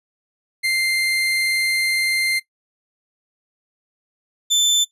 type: tone pair in turn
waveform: 30% pulse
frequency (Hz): 2093 / 3532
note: C7 / A7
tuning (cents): 0 / +6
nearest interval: major sixth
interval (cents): 906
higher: second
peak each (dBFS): -15 / -11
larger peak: second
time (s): 0.63-2.4 / 4.5-4.85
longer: first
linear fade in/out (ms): 20
effects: noise-tail reverb RT60 0.1 s tail -17 dB re dry + resampled to 32000 Hz